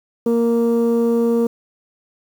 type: tone pair together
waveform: sine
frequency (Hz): 233.1 / 466.2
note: A#3 / A#4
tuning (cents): 0 / 0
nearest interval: octave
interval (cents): 1200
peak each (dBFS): -14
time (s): 0.26-1.47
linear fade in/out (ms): 5
effects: tanh soft clip ceiling -11 dBFS + 7-bit